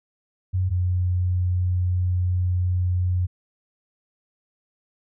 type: tone pair in turn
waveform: sine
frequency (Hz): 92.5 / 90.28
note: F#2 / F#2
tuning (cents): 0 / -42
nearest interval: unison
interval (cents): 42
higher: first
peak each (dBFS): -19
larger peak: neither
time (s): 0.53-0.7 / 0.7-3.27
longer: second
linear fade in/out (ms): 20
effects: none